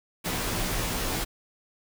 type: noise with comb filter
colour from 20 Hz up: pink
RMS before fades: -29 dBFS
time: 0.24-1.25 s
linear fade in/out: 20 ms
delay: 14 ms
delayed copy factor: -0.8
effects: none